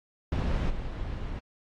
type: noise with level steps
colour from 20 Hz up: brown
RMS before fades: -26 / -34 dBFS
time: 0.32-1.39 s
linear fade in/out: 2 ms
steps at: 0.69 s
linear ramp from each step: 20 ms
effects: low-pass 4000 Hz 12 dB/octave + AAC 48 kbps